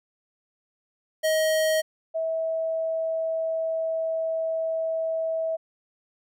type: tone pair in turn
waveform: square / sine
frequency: 630 / 648.5 Hz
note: D#5 / E5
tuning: +21 / -28 cents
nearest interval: minor second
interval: 51 cents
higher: second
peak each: -21 / -24 dBFS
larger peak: first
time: 1.23-1.82 / 2.14-5.57 s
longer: second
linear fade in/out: 20 ms
effects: none